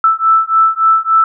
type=beating tone pair; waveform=sine; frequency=1318.5 / 1322 Hz; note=E6 / E6; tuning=0 / +5 cents; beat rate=3.5 Hz; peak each=-11 dBFS; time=0.04-1.24 s; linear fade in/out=2 ms; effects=none